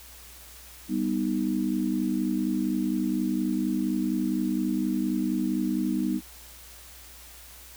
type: chord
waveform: sine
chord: G augmented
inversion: none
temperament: equal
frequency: 196 / 246.9 / 311.1 Hz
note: G3 / B3 / D#4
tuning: 0 / 0 / 0 cents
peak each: -29 / -28 / -28 dBFS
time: 0.88-6.21 s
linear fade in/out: 50 ms
effects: added 60 Hz sine -51 dBFS peak until 7.76 s + white hiss -48 dBFS RMS until 7.76 s